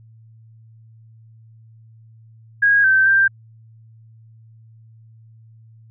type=tone with pitch steps; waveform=sine; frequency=1641 / 1550 / 1579 Hz; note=G#6 / G6 / G6; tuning=-21 / -20 / +12 cents; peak=-11 dBFS; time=2.62-3.28 s; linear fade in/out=10 ms; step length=220 ms; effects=added 112 Hz sine -44 dBFS peak until 5.9 s